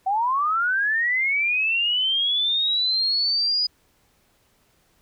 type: linear sweep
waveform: sine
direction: up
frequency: 745 to 4965 Hz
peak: -19 dBFS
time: 0.06-3.67 s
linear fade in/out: 10 ms
effects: pink hiss -63 dBFS RMS until 5.01 s